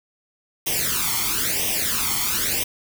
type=noise with flanger; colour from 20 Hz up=white; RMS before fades=-23 dBFS; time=0.66-2.64 s; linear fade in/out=10 ms; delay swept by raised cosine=0.34 to 0.93 ms; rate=1 Hz; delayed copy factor=+0.8; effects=none